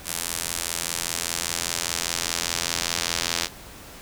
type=tone with band-pass filter sweep; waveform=sawtooth; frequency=85 Hz; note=F2; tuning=46 cents flat; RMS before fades=-28 dBFS; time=0.04-3.49 s; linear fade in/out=50 ms; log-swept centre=9900 to 5300 Hz; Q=1.1; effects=pink hiss -43 dBFS RMS until 4.01 s